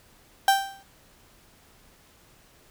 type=tone with exponential decay; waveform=35% pulse; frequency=784 Hz; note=G5; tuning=in tune; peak=-12 dBFS; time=0.48-0.83 s; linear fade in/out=2 ms; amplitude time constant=76 ms; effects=pink hiss -57 dBFS RMS until 2.7 s